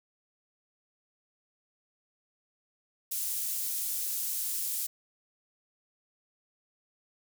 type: high-pass noise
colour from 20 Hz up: pink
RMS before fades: -33 dBFS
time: 3.11-4.87 s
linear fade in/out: 10 ms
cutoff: 9600 Hz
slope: 12 dB/octave
effects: none